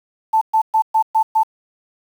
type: tone bursts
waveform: sine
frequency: 881 Hz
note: A5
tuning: 2 cents sharp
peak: -11 dBFS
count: 6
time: 0.33-1.434 s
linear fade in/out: 10 ms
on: 84 ms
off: 120 ms
effects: 7-bit